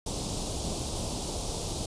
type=band-stop noise; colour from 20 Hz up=pink; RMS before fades=-33 dBFS; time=0.06-1.86 s; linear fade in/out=5 ms; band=880 to 3500 Hz; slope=24 dB/octave; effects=resampled to 22050 Hz